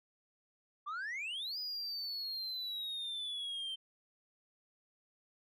sine exponential two-way sweep, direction up then down, 1137 to 4978 to 3115 Hz, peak -35 dBFS, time 0.86-3.76 s, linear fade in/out 20 ms, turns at 1.58 s, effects tanh soft clip ceiling -37 dBFS

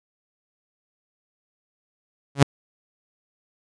sawtooth tone with exponential growth, 140 Hz, C#3, 18 cents sharp, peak -4 dBFS, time 2.35-2.43 s, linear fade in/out 5 ms, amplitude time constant 16 ms, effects resampled to 22050 Hz

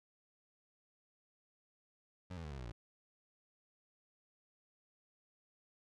25% pulse tone with pitch steps, 90.7 / 82.69 / 75.39 / 68.74 / 62.67 / 57.14 Hz, F#2 / E2 / D2 / C#2 / B1 / A#1, -34 / +6 / +46 / -14 / +26 / -34 cents, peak -40 dBFS, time 2.3-2.72 s, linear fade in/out 10 ms, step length 70 ms, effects low-pass 6000 Hz 12 dB/octave

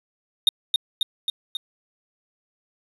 triangle tone with echo, 3696 Hz, A#7, 16 cents flat, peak -11 dBFS, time 0.47-0.49 s, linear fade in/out 2 ms, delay 270 ms, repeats 4, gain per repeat -3 dB, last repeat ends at 1.57 s, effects resampled to 32000 Hz + 8-bit

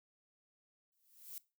violet noise with exponential growth, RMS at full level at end -44 dBFS, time 0.92-1.38 s, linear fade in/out 1 ms, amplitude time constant 98 ms, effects noise-tail reverb RT60 0.3 s tail -20 dB re dry

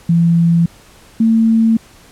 sine tone pair in turn, 168.6 / 225.1 Hz, E3 / A3, +39 / +40 cents, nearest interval perfect fourth, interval 501 cents, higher second, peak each -8 dBFS, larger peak neither, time 0.09-0.66 / 1.2-1.77 s, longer neither, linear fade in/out 5 ms, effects pink hiss -44 dBFS RMS until 2.11 s + low-pass 12000 Hz 12 dB/octave

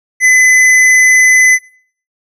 sine tone with hard clipping, 2019 Hz, B6, 38 cents sharp, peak -6 dBFS, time 0.2-1.59 s, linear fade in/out 50 ms, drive 13 dB, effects noise-tail reverb RT60 0.5 s tail -20 dB re dry + low-pass 12000 Hz 12 dB/octave

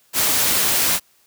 white noise, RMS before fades -18 dBFS, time 0.13-1 s, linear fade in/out 50 ms, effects white hiss -58 dBFS RMS until 1.26 s + high-pass 60 Hz 12 dB/octave

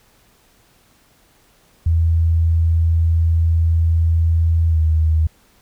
sine tone with pitch glide, 82.41 to 79.28 Hz, E2 to D#2, 0 to +33 cents, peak -12 dBFS, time 1.86-5.27 s, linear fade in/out 5 ms, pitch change -67 cents, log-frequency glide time 4.69-4.78 s, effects pink hiss -55 dBFS RMS until 5.61 s

